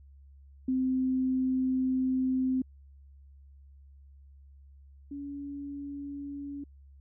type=tone pair in turn; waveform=sine; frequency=259.1 / 283.2 Hz; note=C4 / C#4; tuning=-17 / +37 cents; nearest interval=major second; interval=154 cents; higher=second; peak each=-25 / -36 dBFS; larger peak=first; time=0.68-2.62 / 5.11-6.64 s; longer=first; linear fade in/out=5 ms; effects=added 69 Hz sine -51 dBFS peak until 7 s